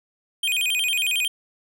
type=tone with vibrato; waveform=square; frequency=2801 Hz; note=F7; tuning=4 cents sharp; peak=-21 dBFS; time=0.43-1.28 s; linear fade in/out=5 ms; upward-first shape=square; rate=11 Hz; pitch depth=210 cents each way; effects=none